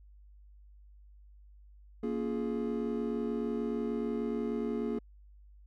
triangle chord, Bb minor seventh, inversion none, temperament just, 233.1 / 279.7 / 349.6 / 419.5 Hz, Bb3 / Db4 / F4 / Ab4, 0 / +16 / +2 / +17 cents, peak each -32 / -38 / -38 / -34 dBFS, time 2.03-4.99 s, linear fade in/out 5 ms, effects added 50 Hz sine -53 dBFS peak until 5.66 s

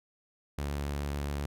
sawtooth tone with vibrato, 71.6 Hz, D2, 43 cents flat, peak -28 dBFS, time 0.58-1.46 s, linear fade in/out 5 ms, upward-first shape triangle, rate 7.3 Hz, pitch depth 14 cents each way, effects none

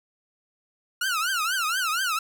sawtooth tone with vibrato, 1396.9 Hz, F6, in tune, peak -20 dBFS, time 1.01-2.19 s, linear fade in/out 5 ms, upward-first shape triangle, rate 4.2 Hz, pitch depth 240 cents each way, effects none

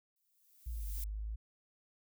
violet noise with exponential growth, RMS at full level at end -43 dBFS, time 0.16-1.04 s, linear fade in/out 2 ms, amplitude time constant 190 ms
sine exponential two-way sweep, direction down then up, 61.7 to 49 to 54.9 Hz, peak -37 dBFS, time 0.66-1.36 s, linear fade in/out 10 ms, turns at 0.87 s
effects none

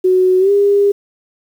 sine tone with pitch glide, 370 to 403.5 Hz, F#4 to G#4, 0 to -50 cents, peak -8 dBFS, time 0.04-0.92 s, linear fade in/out 10 ms, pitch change +150 cents, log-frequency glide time 0.39-0.51 s, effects 7-bit

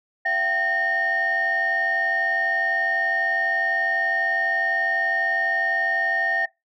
sine tone cluster, 677 / 769 / 1835 Hz, E5 / G5 / A#6, +46 / -33 / -28 cents, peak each -28 / -27 / -20 dBFS, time 0.25-6.46 s, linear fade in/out 10 ms, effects noise-tail reverb RT60 0.2 s tail -20 dB re dry + tanh soft clip ceiling -14 dBFS

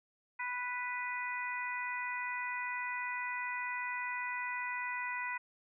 harmonic tone, 493.9 Hz, B4, in tune, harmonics 2 / 3 / 4 / 5, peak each -40 / -43 / -39 / -43 dBFS, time 0.39-5.38 s, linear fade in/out 10 ms, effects none

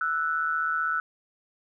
sine tone pair together, 1324.3 / 1480 Hz, E6 / F#6, +8 / 0 cents, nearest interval major second, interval 192 cents, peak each -27 dBFS, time 0.01-1 s, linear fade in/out 2 ms, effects none

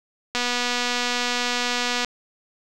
click train, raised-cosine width 0.2 ms, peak -7 dBFS, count 415, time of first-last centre 0.35-2.047 s, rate 244 Hz, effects none

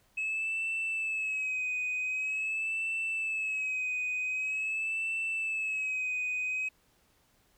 sine tone with vibrato, 2578 Hz, E7, 39 cents flat, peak -28 dBFS, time 0.17-6.69 s, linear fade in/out 10 ms, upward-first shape sine, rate 0.45 Hz, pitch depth 56 cents each way, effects tanh soft clip ceiling -28 dBFS + pink hiss -68 dBFS RMS until 7.57 s

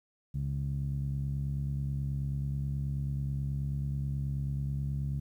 15% pulse tone with low-pass filter, 69.3 Hz, C#2, in tune, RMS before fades -33 dBFS, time 0.34-5.2 s, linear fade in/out 10 ms, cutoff 140 Hz, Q 2.4, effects 11-bit

